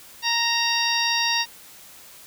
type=harmonic tone with a mistuned harmonic; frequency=932.3 Hz; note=A#5; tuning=in tune; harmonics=1 / 2 / 3 / 4 / 5 / 6; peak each=-27 / -27 / -27 / -27 / -27 / -27 dBFS; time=0.22-1.46 s; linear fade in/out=50 ms; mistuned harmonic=3; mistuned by=-21 cents; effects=white hiss -46 dBFS RMS until 2.26 s